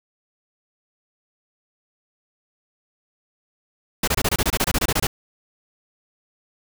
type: noise bursts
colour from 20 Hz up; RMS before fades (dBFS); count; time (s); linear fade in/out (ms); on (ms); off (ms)
pink; -20; 15; 4.03-5.07; 5; 46; 25
effects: none